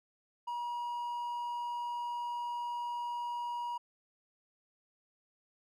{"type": "tone", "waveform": "triangle", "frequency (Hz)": 958, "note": "A#5", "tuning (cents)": 47, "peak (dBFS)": -33, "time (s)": [0.47, 3.78], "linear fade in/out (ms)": 10, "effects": []}